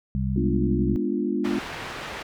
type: harmonic tone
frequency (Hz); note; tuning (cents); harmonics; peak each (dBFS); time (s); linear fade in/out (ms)
65.41; C2; 0; 1 / 2 / 3; -27 / -27 / -27; 0.15-0.96; 0
type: chord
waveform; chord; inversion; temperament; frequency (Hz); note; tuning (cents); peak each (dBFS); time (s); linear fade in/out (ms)
sine; G# diminished seventh; none; equal with one note detuned; 207.7 / 246.9 / 295.4 / 349.2; G#3 / B3 / D4 / F4; 0 / 0 / +10 / 0; -28; 0.36-1.59; 5
type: low-pass noise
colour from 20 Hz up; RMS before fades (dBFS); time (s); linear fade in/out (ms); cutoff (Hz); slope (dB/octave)
white; -35; 1.44-2.23; 10; 2200; 12
effects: none